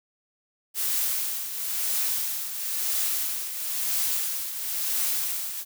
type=noise with tremolo; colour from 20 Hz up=blue; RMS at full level=-25 dBFS; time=0.74-5.65 s; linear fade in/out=50 ms; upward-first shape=triangle; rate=0.99 Hz; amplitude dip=65%; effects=none